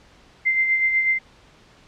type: tone with tremolo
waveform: sine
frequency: 2084 Hz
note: C7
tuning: 7 cents flat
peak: -15 dBFS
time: 0.45-1.19 s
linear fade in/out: 20 ms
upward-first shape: sine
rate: 8.1 Hz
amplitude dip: 45%
effects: pink hiss -52 dBFS RMS until 1.87 s + low-pass 5000 Hz 12 dB/octave